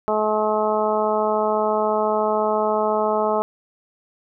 harmonic tone, 214.1 Hz, A3, 47 cents flat, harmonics 1 / 2 / 3 / 4 / 5 / 6, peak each -29 / -23 / -22 / -24 / -27 / -29 dBFS, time 0.08-3.42 s, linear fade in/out 0 ms, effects none

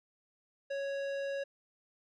sine tone with tanh clipping, 554.4 Hz, C#5, in tune, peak -36 dBFS, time 0.7-1.44 s, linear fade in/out 10 ms, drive 15 dB, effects none

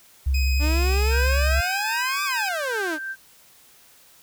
sine tone with vibrato, 67.3 Hz, C2, 49 cents sharp, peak -18 dBFS, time 0.26-1.61 s, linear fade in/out 10 ms, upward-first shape square, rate 10 Hz, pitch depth 35 cents each way
25% pulse tone, 2516 Hz, D#7, 19 cents sharp, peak -24 dBFS, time 0.34-2.49 s, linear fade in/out 5 ms
sawtooth exponential two-way sweep, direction up then down, 288.1 to 1195 to 288.1 Hz, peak -22 dBFS, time 0.59-2.99 s, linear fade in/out 50 ms, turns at 2.24 s
sine tone with tremolo, 1568 Hz, G6, in tune, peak -25 dBFS, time 1.1-3.16 s, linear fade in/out 50 ms, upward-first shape triangle, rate 2.5 Hz, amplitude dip 45%
effects white hiss -53 dBFS RMS until 4.22 s

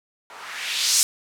violet noise with low-pass filter sweep, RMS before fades -24 dBFS, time 0.3-1.03 s, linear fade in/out 0 ms, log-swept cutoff 840 to 7500 Hz, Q 1.6, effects none

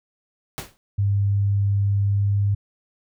pink noise with exponential decay, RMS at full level -28 dBFS, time 0.58-0.77 s, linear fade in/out 0 ms, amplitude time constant 41 ms
sine tone with pitch glide, 100.3 to 100.94 Hz, G2 to G#2, +40 to -49 cents, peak -17 dBFS, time 0.98-2.55 s, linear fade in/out 10 ms, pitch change +11 cents, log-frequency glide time 2.07-2.37 s
effects none

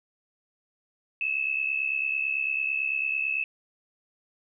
sine tone pair together, 2568 / 2637 Hz, E7 / E7, -46 / 0 cents, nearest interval unison, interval 46 cents, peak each -28 dBFS, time 1.21-3.44 s, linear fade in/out 2 ms, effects none

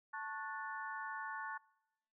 harmonic tone with a mistuned harmonic, 293.7 Hz, D4, in tune, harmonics 3 / 4 / 5 / 6, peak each -46 / -47 / -46 / -48 dBFS, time 0.13-1.58 s, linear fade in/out 10 ms, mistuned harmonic 4, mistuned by -110 cents, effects noise-tail reverb RT60 0.9 s tail -24 dB re dry

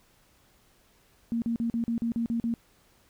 sine tone bursts, 232 Hz, A#3, 8 cents flat, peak -25 dBFS, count 9, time 1.32-2.539 s, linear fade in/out 0 ms, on 99 ms, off 41 ms, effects pink hiss -63 dBFS RMS until 3.09 s

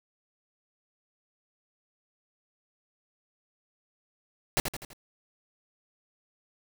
pink noise with echo, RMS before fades -25 dBFS, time 4.57-4.6 s, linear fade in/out 0 ms, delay 83 ms, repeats 4, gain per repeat -6 dB, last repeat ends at 4.932 s, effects none

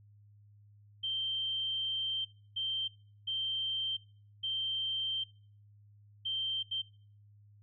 sine tone bursts at uneven times, 3136 Hz, G7, in tune, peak -32 dBFS, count 6, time 1.03-2.25 / 2.56-2.88 / 3.27-3.97 / 4.43-5.24 / 6.25-6.63 / 6.71-6.82 s, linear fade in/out 10 ms, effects noise-tail reverb RT60 0.5 s tail -22 dB re dry + added 103 Hz sine -57 dBFS peak until 7.62 s

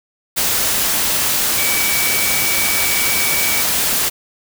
sine tone in noise, 2281 Hz, C#7, 49 cents sharp, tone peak -21 dBFS, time 1.57-3.63 s, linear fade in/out 20 ms, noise white, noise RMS -17 dBFS, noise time 0.36-4.1 s, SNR -7 dB, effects none

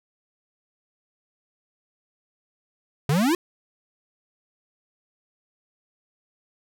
square exponential sweep, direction up, 132.9 to 370 Hz, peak -19 dBFS, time 3.09-3.35 s, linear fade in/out 2 ms, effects none

